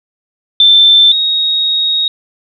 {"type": "tone pair in turn", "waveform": "sine", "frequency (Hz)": [3551, 3762], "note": ["A7", "A#7"], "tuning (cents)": [15, 15], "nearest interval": "minor second", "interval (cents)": 100, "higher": "second", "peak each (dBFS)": [-3, -10], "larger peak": "first", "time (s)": [[0.6, 1.12], [1.12, 2.08]], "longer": "second", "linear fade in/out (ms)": 2, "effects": []}